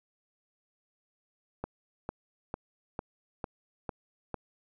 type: click train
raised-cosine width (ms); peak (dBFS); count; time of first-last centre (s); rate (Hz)
1; -20; 7; 1.64-4.343; 2.22
effects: none

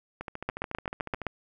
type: two click trains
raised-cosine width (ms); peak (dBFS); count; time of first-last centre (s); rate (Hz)
0.5; -21 / -14; 15 / 7; 0.21-1.217 / 0.49-1.267; 13.9 / 7.72
effects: none

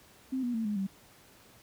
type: tone with pitch steps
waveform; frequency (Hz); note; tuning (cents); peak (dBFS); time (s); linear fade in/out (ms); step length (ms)
sine; 261.6 / 242.7 / 225.1 / 208.8 / 193.73; C4 / B3 / A3 / G#3 / G3; 0 / -30 / +40 / +10 / -20; -29; 0.32-0.87; 10; 110
effects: pink hiss -58 dBFS RMS until 1.62 s + high-pass 60 Hz 12 dB/octave

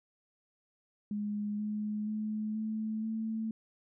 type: tone with pitch steps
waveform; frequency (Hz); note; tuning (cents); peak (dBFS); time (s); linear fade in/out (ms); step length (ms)
sine; 207.7 / 211.1 / 214.5 / 218 / 221.6; G#3 / G#3 / A3 / A3 / A3; 0 / +29 / -44 / -16 / +13; -32; 1.11-3.51; 2; 480
effects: none

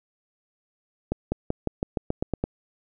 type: accelerating click train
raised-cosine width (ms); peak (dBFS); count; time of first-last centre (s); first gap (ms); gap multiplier
2; -11; 10; 1.12-2.44; 200; 0.92
effects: none

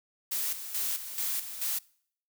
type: noise with tremolo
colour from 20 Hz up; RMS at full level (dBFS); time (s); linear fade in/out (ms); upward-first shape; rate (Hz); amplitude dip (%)
blue; -31; 0.31-1.79; 10; square; 2.3; 65
effects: noise-tail reverb RT60 0.6 s tail -24 dB re dry

